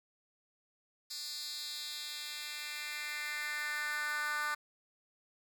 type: tone with high-pass filter sweep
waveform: 10% pulse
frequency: 298 Hz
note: D4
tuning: 25 cents sharp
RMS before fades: -39 dBFS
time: 1.1-4.55 s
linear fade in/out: 10 ms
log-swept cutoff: 4800 to 1300 Hz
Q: 2.7
effects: none